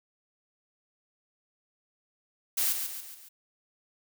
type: noise with echo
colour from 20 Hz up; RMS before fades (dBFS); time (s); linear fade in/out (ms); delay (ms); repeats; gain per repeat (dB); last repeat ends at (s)
blue; -27; 2.57-2.73; 10; 140; 4; -6; 3.29
effects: none